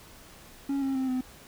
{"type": "tone with pitch steps", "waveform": "triangle", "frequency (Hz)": [277.2, 269.8, 262.6, 255.5], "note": ["C#4", "C#4", "C4", "C4"], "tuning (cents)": [0, -47, 6, -41], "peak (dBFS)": -24, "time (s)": [0.69, 1.21], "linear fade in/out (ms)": 5, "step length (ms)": 130, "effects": ["pink hiss -51 dBFS RMS until 1.47 s"]}